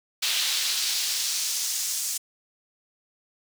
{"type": "noise with high-pass filter sweep", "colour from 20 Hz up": "brown", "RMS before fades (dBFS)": -27, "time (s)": [0.22, 2.18], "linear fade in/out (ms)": 10, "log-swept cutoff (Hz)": [3400, 7100], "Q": 1.5, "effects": []}